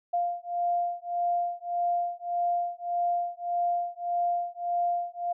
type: beating tone pair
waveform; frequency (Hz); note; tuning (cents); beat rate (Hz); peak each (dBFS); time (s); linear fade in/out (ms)
sine; 698 / 699.7; F5 / F5; -1 / +3; 1.7; -29; 0.13-5.33; 10
effects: none